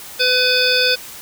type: harmonic tone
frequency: 503 Hz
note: B4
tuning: 32 cents sharp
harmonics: 1 / 3 / 5 / 7 / 9 / 10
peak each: -20 / -20 / -20 / -20 / -20 / -20 dBFS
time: 0.19-0.96 s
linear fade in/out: 20 ms
effects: white hiss -35 dBFS RMS until 1.21 s